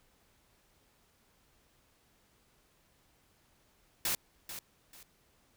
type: noise with echo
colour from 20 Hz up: white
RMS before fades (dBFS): -32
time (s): 4.05-4.15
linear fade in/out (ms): 2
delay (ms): 440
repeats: 2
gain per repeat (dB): -11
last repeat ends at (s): 5.03
effects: pink hiss -69 dBFS RMS until 5.56 s